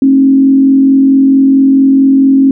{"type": "tone with frequency modulation", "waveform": "sine", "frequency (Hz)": 270, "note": "C#4", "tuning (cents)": -45, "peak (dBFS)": -3, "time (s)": [0.02, 2.51], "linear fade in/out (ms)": 2, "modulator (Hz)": 44.5, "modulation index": 0.39, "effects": []}